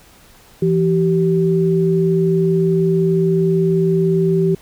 sine tone pair together, 167.18 / 385.2 Hz, E3 / G4, +25 / -30 cents, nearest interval octave + major second, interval 1445 cents, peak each -15 dBFS, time 0.62-4.55 s, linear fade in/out 5 ms, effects pink hiss -47 dBFS RMS until 4.61 s

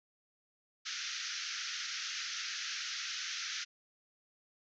white band-pass noise, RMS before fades -40 dBFS, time 0.85-3.65 s, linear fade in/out 20 ms, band 1300 to 6400 Hz, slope 96 dB/octave, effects none

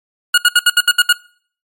25% pulse tone bursts, 1441 Hz, F#6, 46 cents flat, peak -3 dBFS, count 8, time 0.34-1.128 s, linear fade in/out 5 ms, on 39 ms, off 68 ms, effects noise-tail reverb RT60 0.5 s tail -23 dB re dry + MP3 64 kbps

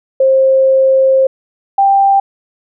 sine tone pair in turn, 531 / 788.5 Hz, C5 / G5, +25 / +10 cents, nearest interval perfect fifth, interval 685 cents, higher second, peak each -6 dBFS, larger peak neither, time 0.2-1.27 / 1.78-2.2 s, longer first, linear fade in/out 5 ms, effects none

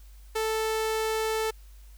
sawtooth tone, 440 Hz, A4, in tune, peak -22 dBFS, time 0.35-1.51 s, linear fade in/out 10 ms, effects added 50 Hz sine -46 dBFS peak until 1.97 s + white hiss -61 dBFS RMS until 1.97 s

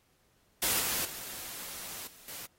white noise with level steps, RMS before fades -29 / -32 / -42 / -55 / -43 dBFS, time 0.62-2.46 s, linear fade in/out 5 ms, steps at 0.8 / 1.05 / 2.07 / 2.28 s, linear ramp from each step 2 ms, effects pink hiss -70 dBFS RMS until 2.58 s + AAC 48 kbps

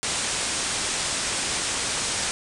white low-pass noise, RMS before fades -27 dBFS, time 0.03-2.31 s, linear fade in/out 0 ms, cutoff 9500 Hz, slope 96 dB/octave, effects none

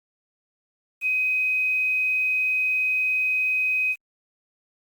sine tone with quantisation, 2517 Hz, D#7, 19 cents sharp, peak -20 dBFS, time 1.01-3.96 s, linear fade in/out 50 ms, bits 8, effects Opus 48 kbps

